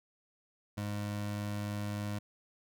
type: tone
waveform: 25% pulse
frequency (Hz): 103.4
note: G#2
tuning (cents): -7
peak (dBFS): -31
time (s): 0.77-2.19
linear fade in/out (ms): 10
effects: none